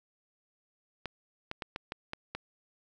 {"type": "clicks", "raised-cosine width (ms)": 0.3, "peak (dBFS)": -20, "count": 7, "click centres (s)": [1.057, 1.514, 1.622, 1.761, 1.921, 2.134, 2.35], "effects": []}